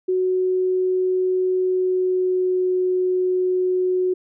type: tone with pitch glide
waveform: sine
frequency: 370 to 367.2 Hz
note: F#4 to F#4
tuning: 0 to -13 cents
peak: -17 dBFS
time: 0.08-4.14 s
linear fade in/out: 10 ms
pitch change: -13 cents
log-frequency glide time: 1.58-2.74 s
effects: none